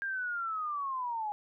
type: linear sweep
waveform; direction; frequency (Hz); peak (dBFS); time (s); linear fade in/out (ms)
sine; down; 1614 to 819; -32; 0.02-1.32; 0
effects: none